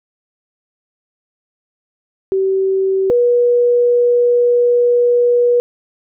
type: tone pair in turn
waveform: sine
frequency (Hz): 383.9 / 483.7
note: G4 / B4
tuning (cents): -36 / -36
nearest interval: major third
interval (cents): 400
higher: second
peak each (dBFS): -12 / -9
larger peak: second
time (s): 2.32-3.1 / 3.1-5.6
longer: second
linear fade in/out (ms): 0
effects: none